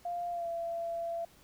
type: tone with pitch glide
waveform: sine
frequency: 698.5 to 675.5 Hz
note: F5 to E5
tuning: 0 to +42 cents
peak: -33 dBFS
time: 0.05-1.25 s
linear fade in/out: 5 ms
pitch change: -58 cents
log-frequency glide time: 0.31-0.48 s
effects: pink hiss -61 dBFS RMS until 1.43 s